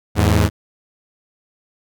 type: tone pair together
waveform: sawtooth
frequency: 81.33 / 104.8 Hz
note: E2 / G#2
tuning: -23 / +16 cents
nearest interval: major third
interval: 439 cents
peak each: -11 dBFS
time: 0.15-0.5 s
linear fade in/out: 50 ms
effects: none